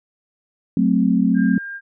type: chord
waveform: sine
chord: F# diminished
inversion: none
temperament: equal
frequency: 185 / 220 / 261.6 Hz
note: F#3 / A3 / C4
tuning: 0 / 0 / 0 cents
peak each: -18 dBFS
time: 0.77-1.58 s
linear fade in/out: 2 ms
type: tone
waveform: sine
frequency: 1604 Hz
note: G6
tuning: 39 cents sharp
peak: -28 dBFS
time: 1.34-1.81 s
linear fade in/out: 50 ms
effects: none